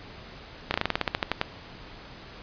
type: slowing click train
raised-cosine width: 0.3 ms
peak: -7 dBFS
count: 13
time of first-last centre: 0.71-1.414 s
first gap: 31 ms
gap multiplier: 1.11
effects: pink hiss -45 dBFS RMS until 2.42 s + resampled to 11025 Hz